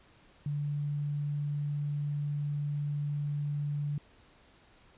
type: tone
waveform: sine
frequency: 145.7 Hz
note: D3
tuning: 13 cents flat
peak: -30 dBFS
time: 0.46-3.98 s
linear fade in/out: 2 ms
effects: pink hiss -61 dBFS RMS until 4.97 s + resampled to 8000 Hz